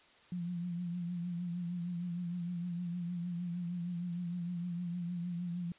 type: tone with vibrato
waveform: sine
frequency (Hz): 174.61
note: F3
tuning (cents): 0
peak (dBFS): -35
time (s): 0.32-5.72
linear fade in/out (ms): 2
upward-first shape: triangle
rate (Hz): 6.5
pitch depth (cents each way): 58
effects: white hiss -62 dBFS RMS until 5.78 s + resampled to 8000 Hz